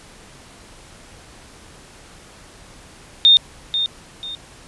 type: tone with echo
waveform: sine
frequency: 3653 Hz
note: A#7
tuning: 36 cents flat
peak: -7 dBFS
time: 3.25-3.37 s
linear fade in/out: 0 ms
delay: 490 ms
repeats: 2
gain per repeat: -10 dB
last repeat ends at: 4.35 s
effects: pink hiss -44 dBFS RMS until 4.67 s + resampled to 24000 Hz